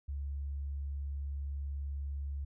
sine tone, 70.3 Hz, C#2, 25 cents sharp, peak -35 dBFS, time 0.08-2.45 s, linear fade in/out 10 ms, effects none

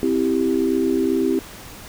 sine chord, C major, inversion none, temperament equal, 261.6 / 329.6 / 392 Hz, C4 / E4 / G4, 0 / 0 / 0 cents, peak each -21 dBFS, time 0.03-1.39 s, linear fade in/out 0 ms, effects pink hiss -39 dBFS RMS until 1.88 s

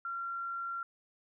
sine tone, 1373 Hz, F6, 30 cents flat, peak -35 dBFS, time 0.05-0.83 s, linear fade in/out 2 ms, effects none

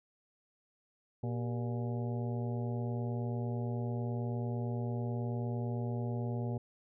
harmonic tone with a mistuned harmonic, 119.1 Hz, A#2, 38 cents sharp, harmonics 1 / 2 / 3 / 4 / 5 / 6 / 7, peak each -34 / -40 / -44 / -46 / -48 / -50 / -51 dBFS, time 1.23-6.58 s, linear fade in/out 5 ms, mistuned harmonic 3, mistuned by +140 cents, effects none

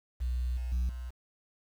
sine tone with level steps, 61.74 Hz, B1, in tune, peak -27 / -31 / -24 / -36 dBFS, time 0.2-1.11 s, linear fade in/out 20 ms, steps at 0.57 / 0.72 / 0.89 s, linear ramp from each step 2 ms, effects tanh soft clip ceiling -26 dBFS + 9-bit

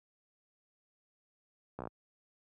slowing click train, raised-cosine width 1 ms, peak -26 dBFS, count 6, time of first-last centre 1.79-1.873 s, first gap 15 ms, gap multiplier 1.05, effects high-pass 80 Hz 12 dB/octave

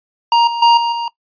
square tone with level steps, 937 Hz, A#5, 9 cents sharp, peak -9 / -19 / -7 / -15 / -19 dBFS, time 0.32-1.08 s, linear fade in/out 2 ms, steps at 0.47 / 0.62 / 0.77 / 0.92 s, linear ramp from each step 5 ms, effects noise-tail reverb RT60 0.1 s tail -20 dB re dry + resampled to 11025 Hz

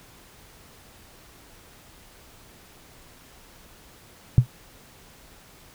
sine tone with exponential decay, 123.47 Hz, B2, in tune, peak -6 dBFS, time 4.38-4.47 s, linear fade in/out 0 ms, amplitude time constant 18 ms, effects pink hiss -51 dBFS RMS until 5.74 s

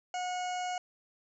harmonic tone with a mistuned harmonic, 725 Hz, F#5, 35 cents flat, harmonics 1 / 2 / 3 / 4 / 6 / 7 / 8 / 9 / 10, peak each -33 / -45 / -45 / -45 / -54 / -56 / -55 / -50 / -52 dBFS, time 0.14-0.78 s, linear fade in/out 2 ms, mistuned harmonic 3, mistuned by +19 cents, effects none

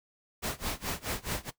pink noise with tremolo, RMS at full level -32 dBFS, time 0.42-1.51 s, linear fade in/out 20 ms, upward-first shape sine, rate 4.7 Hz, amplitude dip 95%, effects noise-tail reverb RT60 0.1 s tail -17 dB re dry

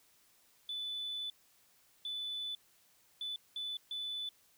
sine tone bursts at uneven times, 3489 Hz, A7, 15 cents flat, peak -36 dBFS, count 5, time 0.69-1.3 / 2.05-2.55 / 3.21-3.36 / 3.56-3.77 / 3.91-4.29 s, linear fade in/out 2 ms, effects tanh soft clip ceiling -33 dBFS + white hiss -68 dBFS RMS until 4.57 s

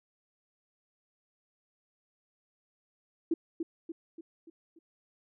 sine tone with echo, 330 Hz, E4, 2 cents sharp, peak -24 dBFS, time 3.31-3.34 s, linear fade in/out 5 ms, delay 290 ms, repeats 5, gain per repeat -6 dB, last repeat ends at 4.79 s, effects none

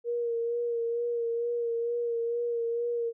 sine tone with vibrato, 470 Hz, A#4, 14 cents sharp, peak -27 dBFS, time 0.04-3.13 s, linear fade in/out 50 ms, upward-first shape sine, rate 2.2 Hz, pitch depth 26 cents each way, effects none

